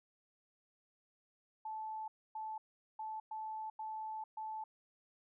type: tone bursts at uneven times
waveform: sine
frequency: 872 Hz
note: A5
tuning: 16 cents flat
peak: -40 dBFS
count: 6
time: 1.65-2.08 / 2.35-2.58 / 2.99-3.2 / 3.31-3.7 / 3.79-4.24 / 4.37-4.64 s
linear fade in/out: 5 ms
effects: none